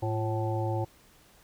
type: harmonic tone with a mistuned harmonic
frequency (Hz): 108.9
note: A2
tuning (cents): -17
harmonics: 1 / 3 / 5 / 7 / 8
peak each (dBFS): -29 / -34 / -36 / -37 / -38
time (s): 0.02-0.85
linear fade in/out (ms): 10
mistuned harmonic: 3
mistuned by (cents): +96
effects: pink hiss -59 dBFS RMS until 1.43 s